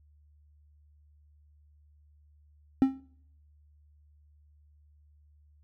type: tone with exponential decay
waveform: triangle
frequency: 266.6 Hz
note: C4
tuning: 33 cents sharp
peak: -13 dBFS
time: 2.82-3 s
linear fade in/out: 0 ms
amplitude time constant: 38 ms
effects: noise-tail reverb RT60 0.7 s tail -24 dB re dry + added 74 Hz sine -58 dBFS peak until 5.63 s